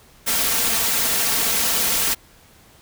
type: noise with comb filter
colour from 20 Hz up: white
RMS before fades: -20 dBFS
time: 0.26-2.15 s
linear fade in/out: 20 ms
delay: 4.4 ms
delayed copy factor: +0.5
effects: pink hiss -51 dBFS RMS until 2.81 s